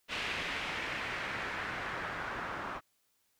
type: noise with low-pass filter sweep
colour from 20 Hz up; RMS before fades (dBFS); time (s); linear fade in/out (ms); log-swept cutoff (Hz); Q
white; -38; 0.08-2.81; 50; 2700 to 1300; 1.8
effects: white hiss -75 dBFS RMS until 3.39 s